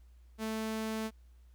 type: tone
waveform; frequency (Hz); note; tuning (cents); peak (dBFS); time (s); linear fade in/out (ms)
sawtooth; 220; A3; 0; -30; 0.38-1.11; 50
effects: added 60 Hz sine -55 dBFS peak until 1.54 s + pink hiss -75 dBFS RMS until 1.54 s